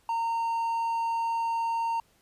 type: tone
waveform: triangle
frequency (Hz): 919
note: A#5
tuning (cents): -25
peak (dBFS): -24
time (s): 0.09-2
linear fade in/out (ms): 2
effects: pink hiss -65 dBFS RMS until 2.21 s + resampled to 32000 Hz